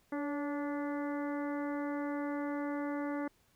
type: harmonic tone with a mistuned harmonic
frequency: 290 Hz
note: D4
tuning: 22 cents flat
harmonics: 1 / 2 / 3 / 4 / 5 / 6 / 7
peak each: -35 / -41 / -45 / -47 / -49 / -51 / -52 dBFS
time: 0.12-3.28 s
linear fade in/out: 5 ms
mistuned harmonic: 2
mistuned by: -33 cents
effects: pink hiss -70 dBFS RMS until 3.55 s